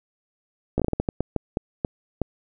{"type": "slowing click train", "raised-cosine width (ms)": 2, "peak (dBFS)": -9, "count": 13, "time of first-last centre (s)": [0.78, 2.217], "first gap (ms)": 16, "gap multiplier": 1.33, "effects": []}